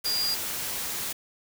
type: tone in noise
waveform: sine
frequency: 4815 Hz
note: D8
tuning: 42 cents sharp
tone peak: -25 dBFS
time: 0.05-0.35 s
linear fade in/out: 10 ms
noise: white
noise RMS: -32 dBFS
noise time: 0.04-1.13 s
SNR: +4 dB
effects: none